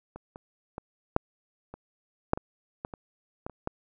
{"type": "clicks", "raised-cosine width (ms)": 1, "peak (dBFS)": [-27, -28, -22, -7, -27, -7, -20, -19, -25, -20, -30, -16], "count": 12, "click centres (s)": [0.16, 0.359, 0.781, 1.164, 1.74, 2.334, 2.375, 2.849, 2.938, 3.465, 3.497, 3.674], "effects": []}